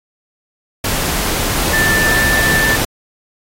sine tone in noise, 1769 Hz, A6, 9 cents sharp, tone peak -13 dBFS, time 1.73-2.76 s, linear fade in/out 5 ms, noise pink, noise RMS -17 dBFS, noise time 0.84-2.85 s, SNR +1 dB, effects AAC 48 kbps

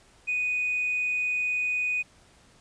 sine tone with hard clipping, 2484 Hz, D#7, 3 cents flat, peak -25 dBFS, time 0.27-2.03 s, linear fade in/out 20 ms, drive 1 dB, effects pink hiss -58 dBFS RMS until 2.6 s + resampled to 22050 Hz

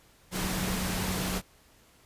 sine tone in noise, 185 Hz, F#3, in tune, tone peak -33 dBFS, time 0.31-1.42 s, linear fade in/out 50 ms, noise pink, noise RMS -32 dBFS, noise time 0.31-1.42 s, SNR -4 dB, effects pink hiss -60 dBFS RMS until 2.05 s + resampled to 32000 Hz

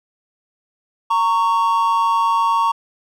triangle tone pair together, 921 / 1112.8 Hz, A#5 / C#6, -21 / +6 cents, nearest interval minor third, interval 327 cents, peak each -15 dBFS, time 1.1-2.72 s, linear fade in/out 10 ms, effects none

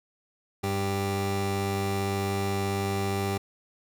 25% pulse tone pair together, 98.2 / 393.7 Hz, G2 / G4, +4 / +8 cents, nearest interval 2 octaves, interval 2404 cents, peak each -25 / -26 dBFS, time 0.63-3.38 s, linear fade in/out 10 ms, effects none

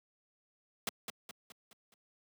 pink noise with echo, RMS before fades -34 dBFS, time 0.87-0.89 s, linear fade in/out 2 ms, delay 210 ms, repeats 5, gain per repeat -6 dB, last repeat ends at 1.94 s, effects high-pass 200 Hz 12 dB/octave

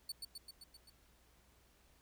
sawtooth tone with echo, 4480 Hz, C#8, 18 cents sharp, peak -37 dBFS, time 0.09-0.12 s, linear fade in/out 5 ms, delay 130 ms, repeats 6, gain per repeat -3 dB, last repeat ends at 0.9 s, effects added 60 Hz sine -70 dBFS peak until 2.01 s + pink hiss -70 dBFS RMS until 2.01 s

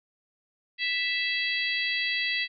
harmonic tone, 659.3 Hz, E5, in tune, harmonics 3 / 4 / 5 / 6 / 7, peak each -29 / -31 / -33 / -35 / -36 dBFS, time 0.78-2.48 s, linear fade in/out 50 ms, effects none

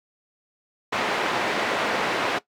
pink band-pass noise, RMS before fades -25 dBFS, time 0.92-2.39 s, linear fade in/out 10 ms, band 390 to 2700 Hz, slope 12 dB/octave, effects noise-tail reverb RT60 0.1 s tail -17 dB re dry

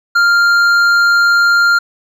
sine tone with hard clipping, 1396.9 Hz, F6, in tune, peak -9 dBFS, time 0.15-1.79 s, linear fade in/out 10 ms, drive 7 dB, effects none

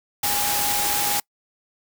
sine tone in noise, 822 Hz, G#5, 18 cents flat, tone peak -27 dBFS, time 0.23-1.2 s, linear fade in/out 5 ms, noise white, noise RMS -23 dBFS, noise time 0.23-1.2 s, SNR -7 dB, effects noise-tail reverb RT60 0.1 s tail -26 dB re dry

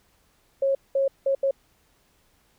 sine tone bursts at uneven times, 545 Hz, C#5, 29 cents flat, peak -19 dBFS, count 4, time 0.62-0.75 / 0.95-1.08 / 1.26-1.35 / 1.43-1.51 s, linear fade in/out 5 ms, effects pink hiss -64 dBFS RMS until 2.58 s

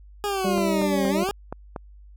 20% pulse exponential two-way sweep, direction down then up, 415.3 to 263.9 to 415.3 Hz, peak -19 dBFS, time 0.24-1.31 s, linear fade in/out 0 ms, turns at 1.08 s
harmonic tone, 194.8 Hz, G3, 11 cents flat, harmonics 1 / 2 / 3, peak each -24 / -27 / -29 dBFS, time 0.44-1.24 s, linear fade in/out 10 ms
click train, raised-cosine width 1 ms, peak -17 dBFS, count 6, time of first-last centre 0.58-1.762 s, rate 4.23 Hz
effects added 50 Hz sine -44 dBFS peak until 2.16 s

